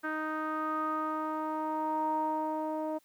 sawtooth tone with low-pass filter sweep, 311.1 Hz, D#4, in tune, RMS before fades -33 dBFS, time 0.03-2.99 s, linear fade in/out 20 ms, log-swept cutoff 1500 to 770 Hz, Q 7.6, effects white hiss -68 dBFS RMS until 3.04 s

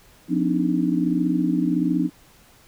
sine tone cluster, 176.4 / 254.4 / 288.7 / 310.1 Hz, F3 / C4 / D4 / D#4, +18 / -48 / -30 / -6 cents, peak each -24 dBFS, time 0.28-2.1 s, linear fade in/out 50 ms, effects pink hiss -53 dBFS RMS until 2.67 s

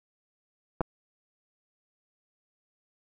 clicks, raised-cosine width 1 ms, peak -12 / -16 dBFS, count 2, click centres 0.808 / 0.814 s, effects none

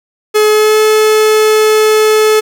45% pulse tone with pitch glide, 426 to 431.7 Hz, G#4 to A4, +44 to -33 cents, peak -6 dBFS, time 0.34-2.41 s, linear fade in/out 20 ms, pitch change +23 cents, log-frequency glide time 0.48-0.79 s, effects none

